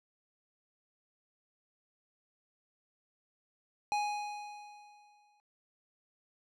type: tone with exponential decay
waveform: square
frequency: 830.6 Hz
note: G#5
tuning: in tune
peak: -29 dBFS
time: 3.92-5.4 s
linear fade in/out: 0 ms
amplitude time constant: 320 ms
effects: low-pass 6000 Hz 12 dB/octave